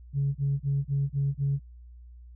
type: tone bursts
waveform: sine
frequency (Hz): 139.6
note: C#3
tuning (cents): +13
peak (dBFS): -22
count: 6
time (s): 0.13-1.595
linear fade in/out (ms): 50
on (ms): 220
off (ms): 29
effects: tanh soft clip ceiling -19 dBFS + added 60 Hz sine -45 dBFS peak until 2.35 s